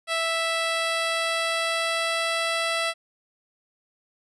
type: tone with pitch glide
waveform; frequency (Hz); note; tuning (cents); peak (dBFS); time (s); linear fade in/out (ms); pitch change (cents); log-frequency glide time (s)
10% pulse; 659.3 to 663.5; E5 to E5; 0 to +11; -15; 0.07-2.94; 50; +11; 0.62-2.68
effects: resampled to 22050 Hz